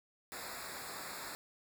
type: noise with comb filter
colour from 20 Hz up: pink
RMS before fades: -45 dBFS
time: 0.32-1.35 s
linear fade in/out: 0 ms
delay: 0.33 ms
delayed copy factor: -0.95
effects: none